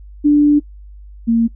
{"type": "tone pair in turn", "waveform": "sine", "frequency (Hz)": [293.6, 229.9], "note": ["D4", "A#3"], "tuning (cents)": [0, -24], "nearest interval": "major third", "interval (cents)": 424, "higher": "first", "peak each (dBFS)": [-7, -10], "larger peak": "first", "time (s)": [[0.24, 0.6], [1.27, 1.48]], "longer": "first", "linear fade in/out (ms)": 20, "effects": ["noise-tail reverb RT60 0.1 s tail -24 dB re dry", "added 50 Hz sine -34 dBFS peak until 1.55 s"]}